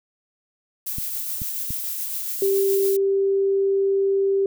violet noise with tremolo, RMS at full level -27 dBFS, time 0.86-2.97 s, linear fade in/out 10 ms, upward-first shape triangle, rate 7.1 Hz, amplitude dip 30%
clicks, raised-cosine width 5 ms, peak -19 dBFS, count 3, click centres 0.984 / 1.418 / 1.706 s
sine tone, 392 Hz, G4, in tune, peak -17 dBFS, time 2.42-4.46 s, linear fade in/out 2 ms
effects none

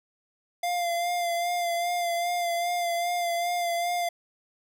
square tone with vibrato, 695 Hz, F5, 9 cents flat, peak -26 dBFS, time 0.63-4.09 s, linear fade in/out 5 ms, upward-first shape sine, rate 2.5 Hz, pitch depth 30 cents each way, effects none

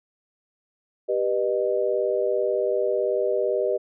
sine chord, G augmented, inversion none, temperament just, 392 / 490 / 612.5 Hz, G4 / B4 / D#5, 0 / -14 / -27 cents, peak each -25 dBFS, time 1.08-3.78 s, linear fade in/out 20 ms, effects none

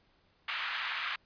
pink band-pass noise, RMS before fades -36 dBFS, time 0.48-1.16 s, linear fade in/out 5 ms, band 1200 to 3400 Hz, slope 24 dB/octave, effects pink hiss -69 dBFS RMS until 1.25 s + resampled to 11025 Hz

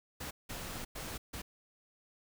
pink noise bursts at uneven times, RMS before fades -42 dBFS, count 4, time 0.2-0.31 / 0.49-0.85 / 0.95-1.18 / 1.33-1.42 s, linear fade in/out 10 ms, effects none

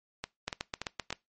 two click trains, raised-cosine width 0.2 ms, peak -17 / -15 dBFS, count 4 / 6, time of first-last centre 0.24-1.105 / 0.48-1.127 s, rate 3.47 / 7.73 Hz, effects noise-tail reverb RT60 0.2 s tail -22 dB re dry + MP3 32 kbps

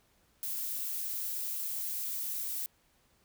violet noise, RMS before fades -36 dBFS, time 0.43-2.66 s, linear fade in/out 0 ms, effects pink hiss -69 dBFS RMS until 3.24 s

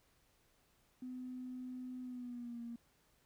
triangle tone with pitch glide, 253.1 to 234.8 Hz, B3 to A#3, +43 to +13 cents, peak -39 dBFS, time 1.02-2.76 s, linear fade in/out 5 ms, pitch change -130 cents, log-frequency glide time 2.01-2.61 s, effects tanh soft clip ceiling -41 dBFS + pink hiss -73 dBFS RMS until 3.25 s

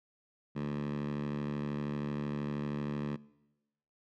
10% pulse tone with high-pass filter, 72.9 Hz, D2, 12 cents flat, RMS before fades -36 dBFS, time 0.55-3.17 s, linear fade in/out 20 ms, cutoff 170 Hz, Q 3.6, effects noise-tail reverb RT60 1.0 s tail -21 dB re dry + low-pass 3000 Hz 12 dB/octave

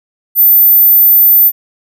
sine tone, 14070 Hz, A9, 1 cent flat, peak -3 dBFS, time 0.35-1.52 s, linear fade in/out 50 ms, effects none

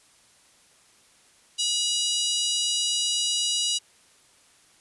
harmonic tone with a mistuned harmonic, 968 Hz, B5, 35 cents flat, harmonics 3 / 4 / 5 / 6 / 7 / 8 / 9 / 10, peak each -27 / -29 / -31 / -33 / -34 / -35 / -36 / -37 dBFS, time 1.58-3.79 s, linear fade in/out 20 ms, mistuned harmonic 10, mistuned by +53 cents, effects white hiss -58 dBFS RMS until 4.8 s + resampled to 24000 Hz

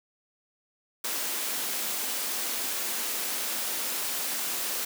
white high-pass noise, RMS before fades -31 dBFS, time 1.04-4.85 s, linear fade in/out 5 ms, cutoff 200 Hz, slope 48 dB/octave, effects none

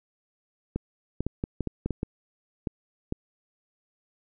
clicks, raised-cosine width 3 ms, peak -15 dBFS, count 11, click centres 0.76 / 1.206 / 1.266 / 1.439 / 1.607 / 1.673 / 1.86 / 1.907 / 2.031 / 2.672 / 3.124 s, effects none

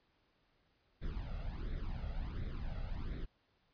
brown noise with flanger, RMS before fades -40 dBFS, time 1.01-3.26 s, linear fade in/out 20 ms, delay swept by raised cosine 0.52 to 1.52 ms, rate 1.4 Hz, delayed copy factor +0.75, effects pink hiss -75 dBFS RMS until 3.73 s + resampled to 11025 Hz

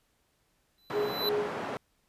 square tone with exponential growth, 3997 Hz, B7, 20 cents sharp, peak -27 dBFS, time 0.78-1.29 s, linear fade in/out 2 ms, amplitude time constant 110 ms
white band-pass noise, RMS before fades -36 dBFS, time 0.9-1.77 s, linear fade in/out 0 ms, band 170 to 1000 Hz, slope 12 dB/octave
sine tone with tremolo, 416.2 Hz, G#4, 4 cents sharp, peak -26 dBFS, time 0.91-1.58 s, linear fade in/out 50 ms, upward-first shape sine, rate 2.8 Hz, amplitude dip 100%
effects pink hiss -72 dBFS RMS until 2.08 s + resampled to 32000 Hz

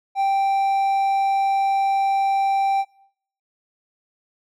triangle tone, 784 Hz, G5, in tune, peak -15 dBFS, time 0.15-2.85 s, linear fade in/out 50 ms, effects noise-tail reverb RT60 0.6 s tail -20 dB re dry

